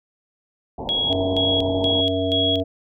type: low-pass noise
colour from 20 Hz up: white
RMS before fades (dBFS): -31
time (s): 0.78-2.01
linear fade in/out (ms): 5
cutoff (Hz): 930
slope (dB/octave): 96
type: tone with tremolo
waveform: sine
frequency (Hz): 3322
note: G#7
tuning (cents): 0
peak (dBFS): -19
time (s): 0.89-2.6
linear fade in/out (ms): 0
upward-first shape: square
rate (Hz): 2.1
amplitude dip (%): 80
type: harmonic tone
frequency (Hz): 93.7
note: F#2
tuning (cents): +22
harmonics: 1 / 3 / 5 / 7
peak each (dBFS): -27 / -24 / -26 / -24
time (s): 1.09-2.64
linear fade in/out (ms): 20
effects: none